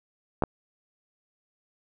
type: clicks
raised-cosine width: 1 ms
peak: -10 dBFS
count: 2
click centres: 0.423 / 0.437 s
effects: none